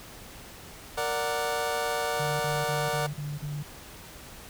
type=chord; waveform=25% pulse; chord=Bb augmented; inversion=none; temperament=equal with one note detuned; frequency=464 / 587.3 / 740 Hz; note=Bb4 / D5 / F#5; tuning=-8 / 0 / 0 cents; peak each=-28 dBFS; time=0.97-3.07 s; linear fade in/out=10 ms
type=tone bursts; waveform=sine; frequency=146.83 Hz; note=D3; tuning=in tune; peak=-31 dBFS; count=6; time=2.19-3.63 s; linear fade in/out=10 ms; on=210 ms; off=36 ms
effects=pink hiss -46 dBFS RMS until 4.49 s